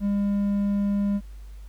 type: tone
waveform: triangle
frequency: 201.7 Hz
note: G3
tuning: 50 cents sharp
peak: -19 dBFS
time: 0-1.21 s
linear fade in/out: 50 ms
effects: added 50 Hz sine -38 dBFS peak until 1.68 s + pink hiss -59 dBFS RMS until 1.68 s